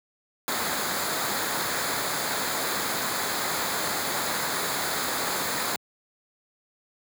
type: noise with comb filter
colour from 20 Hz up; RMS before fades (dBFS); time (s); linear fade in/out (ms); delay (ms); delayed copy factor
pink; -28; 0.48-5.76; 0; 0.35; -0.6
effects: high-pass 150 Hz 12 dB/octave